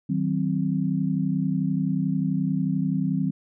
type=chord; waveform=sine; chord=C diminished; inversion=first; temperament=just; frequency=156.98 / 188.37 / 261.6 Hz; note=Eb3 / Gb3 / C4; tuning=+16 / +31 / 0 cents; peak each=-26 / -25 / -27 dBFS; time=0.09-3.31 s; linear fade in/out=10 ms; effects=none

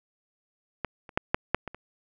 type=clicks; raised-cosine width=0.5 ms; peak=-14 / -29 / -8 / -6 / -6 / -20 / -26 dBFS; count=7; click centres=0.847 / 1.092 / 1.175 / 1.345 / 1.546 / 1.677 / 1.746 s; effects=none

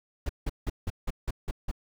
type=noise bursts; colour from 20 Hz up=brown; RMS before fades=-29 dBFS; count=8; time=0.26-1.714 s; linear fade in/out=5 ms; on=33 ms; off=170 ms; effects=none

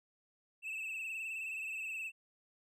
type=tone with vibrato; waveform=triangle; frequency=2623 Hz; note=E7; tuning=9 cents flat; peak=-37 dBFS; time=0.62-2.12 s; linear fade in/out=50 ms; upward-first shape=triangle; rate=19 Hz; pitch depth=67 cents each way; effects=none

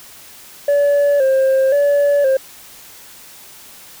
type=tone with vibrato; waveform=sine; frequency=552 Hz; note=C#5; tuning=7 cents flat; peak=-8 dBFS; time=0.68-2.37 s; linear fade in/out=5 ms; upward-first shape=square; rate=0.96 Hz; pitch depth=65 cents each way; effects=tanh soft clip ceiling -10 dBFS + white hiss -40 dBFS RMS until 4 s

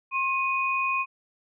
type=tone pair together; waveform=sine; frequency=1071 / 2489 Hz; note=C6 / D#7; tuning=+40 / 0 cents; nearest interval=octave + minor third; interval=1460 cents; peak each=-26 dBFS; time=0.11-1.06 s; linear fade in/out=50 ms; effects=none

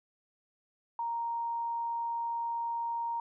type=tone; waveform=sine; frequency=932.3 Hz; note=A#5; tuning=in tune; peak=-31 dBFS; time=0.99-3.2 s; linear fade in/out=2 ms; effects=none

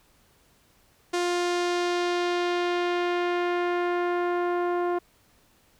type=tone with low-pass filter sweep; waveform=sawtooth; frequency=352 Hz; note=F4; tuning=14 cents sharp; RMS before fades=-26 dBFS; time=1.13-4.99 s; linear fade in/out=10 ms; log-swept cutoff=7700 to 1100 Hz; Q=1; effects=pink hiss -62 dBFS RMS until 5.79 s

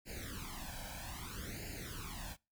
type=noise with flanger; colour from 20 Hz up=pink; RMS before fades=-45 dBFS; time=0.05-2.37 s; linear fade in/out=50 ms; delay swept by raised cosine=0.42 to 1.29 ms; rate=0.62 Hz; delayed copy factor=+0.95; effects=noise-tail reverb RT60 0.3 s tail -26 dB re dry

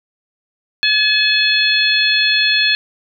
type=harmonic tone; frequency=855 Hz; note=A5; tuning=50 cents flat; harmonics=2 / 3 / 4 / 5; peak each=-17 / -17 / -17 / -17 dBFS; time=0.83-2.75 s; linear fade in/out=0 ms; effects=none

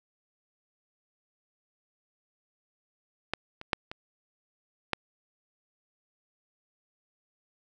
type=clicks; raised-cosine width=0.3 ms; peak=-12 / -25 / -8 / -22 / -10 dBFS; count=5; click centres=3.336 / 3.614 / 3.732 / 3.915 / 4.933 s; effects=none

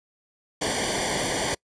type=noise with comb filter; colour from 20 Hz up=pink; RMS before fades=-26 dBFS; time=0.61-1.55 s; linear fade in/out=10 ms; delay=0.76 ms; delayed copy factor=-0.9; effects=noise-tail reverb RT60 0.1 s tail -26 dB re dry + resampled to 22050 Hz

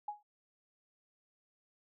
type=tone with exponential decay; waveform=sine; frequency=833 Hz; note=G#5; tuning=5 cents sharp; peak=-33 dBFS; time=0.08-0.23 s; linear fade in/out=5 ms; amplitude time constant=31 ms; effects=none

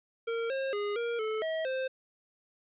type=tone with pitch steps; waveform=square; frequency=460.5 / 536 / 411.3 / 469.6 / 435.3 / 641 / 523 Hz; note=A#4 / C5 / G#4 / A#4 / A4 / E5 / C5; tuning=-21 / +42 / -17 / +13 / -19 / -49 / -1 cents; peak=-31 dBFS; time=0.27-1.88 s; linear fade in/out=10 ms; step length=230 ms; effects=resampled to 8000 Hz + 11-bit

